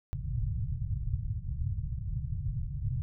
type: low-pass noise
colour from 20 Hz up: white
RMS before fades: -33 dBFS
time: 0.13-3.02 s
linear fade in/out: 0 ms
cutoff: 140 Hz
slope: 48 dB/octave
effects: none